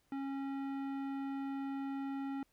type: tone with tanh clipping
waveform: sine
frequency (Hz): 273.8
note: C#4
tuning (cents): -21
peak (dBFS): -39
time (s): 0.12-2.43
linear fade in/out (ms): 2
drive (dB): 15
effects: pink hiss -75 dBFS RMS until 2.52 s